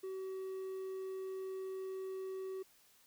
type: tone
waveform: triangle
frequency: 379.8 Hz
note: F#4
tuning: 45 cents sharp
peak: -38 dBFS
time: 0.03-2.63 s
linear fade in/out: 10 ms
effects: white hiss -67 dBFS RMS until 3.06 s